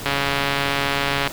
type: click train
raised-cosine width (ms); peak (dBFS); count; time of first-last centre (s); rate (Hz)
0.3; -4; 171; 0.06-1.274; 140
effects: pink hiss -33 dBFS RMS until 1.32 s